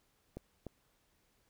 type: clicks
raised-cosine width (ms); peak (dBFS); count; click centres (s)
2; -29; 2; 0.37 / 0.667
effects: pink hiss -74 dBFS RMS until 1.49 s